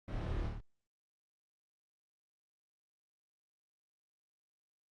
brown noise with echo, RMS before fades -39 dBFS, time 0.08-0.47 s, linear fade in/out 2 ms, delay 27 ms, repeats 5, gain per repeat -2 dB, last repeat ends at 0.605 s, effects low-pass 4000 Hz 12 dB/octave + Opus 32 kbps

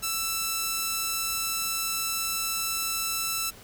5% pulse tone, 1326 Hz, E6, 10 cents sharp, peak -15 dBFS, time 0.02-3.51 s, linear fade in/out 20 ms, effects pink hiss -49 dBFS RMS until 3.63 s

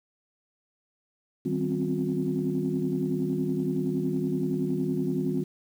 sine tone cluster, 156 / 193.2 / 255.9 / 266.6 / 359.1 Hz, D#3 / G3 / C4 / C4 / F4, +5 / -25 / -38 / +33 / +48 cents, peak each -31 dBFS, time 1.45-5.44 s, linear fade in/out 10 ms, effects tanh soft clip ceiling -15 dBFS + 9-bit

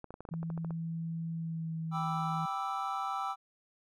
clicks, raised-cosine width 1 ms, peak -30 dBFS, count 12, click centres 0.043 / 0.106 / 0.141 / 0.206 / 0.252 / 0.289 / 0.339 / 0.43 / 0.502 / 0.577 / 0.647 / 0.707 s
sine tone with pitch glide, 164.81 to 161.89 Hz, E3 to E3, 0 to -31 cents, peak -34 dBFS, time 0.31-2.46 s, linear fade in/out 10 ms, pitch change -31 cents, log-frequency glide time 1.34-1.73 s
triangle chord, E minor seventh, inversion first, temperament equal, 784 / 987.8 / 1174.7 / 1318.5 Hz, G5 / B5 / D6 / E6, 0 / 0 / 0 / 0 cents, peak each -35 / -40 / -38 / -35 dBFS, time 1.91-3.36 s, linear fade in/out 50 ms
effects none

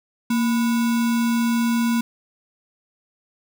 sine tone with sample-and-hold, 232.6 Hz, A#3, 4 cents flat, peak -17 dBFS, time 0.3-2.01 s, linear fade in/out 5 ms, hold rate 1225 Hz, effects none

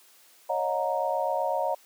sine chord, D# minor seventh, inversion third, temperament equal with one note detuned, 554.4 / 622.3 / 722.7 / 932.3 Hz, C#5 / D#5 / F#5 / A#5, 0 / 0 / -41 / 0 cents, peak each -30 dBFS, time 0.49-1.75 s, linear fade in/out 10 ms, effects white hiss -57 dBFS RMS until 1.85 s + high-pass 300 Hz 12 dB/octave

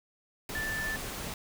sine tone in noise, 1760 Hz, A6, in tune, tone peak -32 dBFS, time 0.55-0.96 s, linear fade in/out 2 ms, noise pink, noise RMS -38 dBFS, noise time 0.49-1.34 s, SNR +3 dB, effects none

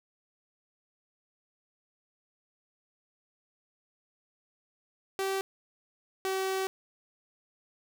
sawtooth tone pair in turn, 386.8 / 381.7 Hz, G4 / G4, -23 / -46 cents, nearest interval unison, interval 23 cents, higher first, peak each -25 dBFS, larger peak neither, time 5.19-5.41 / 6.25-6.67 s, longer second, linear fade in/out 0 ms, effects none

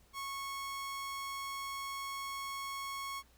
sawtooth tone, 1100 Hz, C#6, 14 cents flat, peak -35 dBFS, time 0.13-3.23 s, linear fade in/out 50 ms, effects added 60 Hz sine -66 dBFS peak until 3.37 s + pink hiss -67 dBFS RMS until 3.37 s

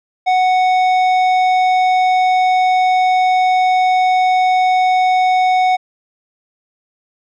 sine tone with tanh clipping, 740 Hz, F#5, in tune, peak -12 dBFS, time 0.26-5.77 s, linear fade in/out 20 ms, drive 11 dB, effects none

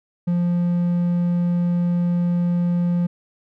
triangle tone, 174.61 Hz, F3, in tune, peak -15 dBFS, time 0.27-3.07 s, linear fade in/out 10 ms, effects none

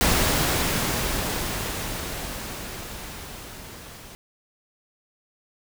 pink noise with level ramp, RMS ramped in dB -20 to -43 dBFS, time 0.01-4.15 s, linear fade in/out 0 ms, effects none

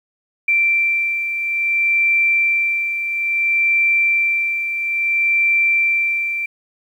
sine beating tone pair, 2349 / 2349.59 Hz, D7 / D7, 0 / 0 cents, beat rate 0.59 Hz, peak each -23 / -15 dBFS, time 0.48-6.46 s, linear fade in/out 5 ms, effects 8-bit

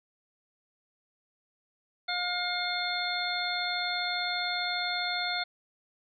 harmonic tone, 713 Hz, F5, 36 cents sharp, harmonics 1 / 2 / 3 / 5 / 6, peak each -35 / -35 / -35 / -35 / -35 dBFS, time 2.08-5.44 s, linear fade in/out 10 ms, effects none

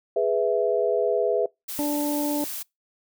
sine chord, E major, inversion first, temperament equal, 415.3 / 493.9 / 659.3 Hz, G#4 / B4 / E5, 0 / 0 / 0 cents, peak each -24 dBFS, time 0.16-1.46 s, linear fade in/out 5 ms
blue noise, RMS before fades -33 dBFS, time 1.68-2.63 s, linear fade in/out 10 ms
harmonic tone, 292.8 Hz, D4, 5 cents flat, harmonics 1 / 2 / 3, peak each -24 / -30 / -34 dBFS, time 1.79-2.44 s, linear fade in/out 0 ms
effects noise-tail reverb RT60 0.2 s tail -25 dB re dry

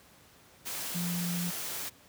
sine tone in noise, 174.61 Hz, F3, in tune, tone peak -31 dBFS, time 0.94-1.51 s, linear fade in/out 20 ms, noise white, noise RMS -37 dBFS, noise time 0.65-1.9 s, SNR +3 dB, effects pink hiss -58 dBFS RMS until 2.08 s + high-pass 80 Hz 12 dB/octave

